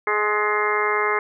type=harmonic tone with a mistuned harmonic; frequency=210 Hz; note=G#3; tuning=19 cents sharp; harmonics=2 / 3 / 4 / 5 / 6 / 7 / 8 / 9 / 10; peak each=-24 / -36 / -29 / -26 / -25 / -34 / -29 / -33 / -25 dBFS; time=0.07-1.19 s; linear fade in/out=2 ms; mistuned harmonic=8; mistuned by=+15 cents; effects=none